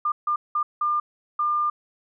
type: tone bursts at uneven times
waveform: sine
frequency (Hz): 1200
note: D6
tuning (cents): +37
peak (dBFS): -20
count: 5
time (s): 0.05-0.12 / 0.27-0.36 / 0.55-0.63 / 0.81-1 / 1.39-1.7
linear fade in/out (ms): 5
effects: none